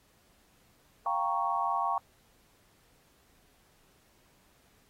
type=chord; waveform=sine; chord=G half-diminished seventh; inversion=third; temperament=equal; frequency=698.5 / 784 / 932.3 / 1108.7 Hz; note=F5 / G5 / Bb5 / Db6; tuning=0 / 0 / 0 / 0 cents; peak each=-35 / -33 / -33 / -31 dBFS; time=1.06-1.98 s; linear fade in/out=2 ms; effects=pink hiss -66 dBFS RMS until 4.89 s + AAC 48 kbps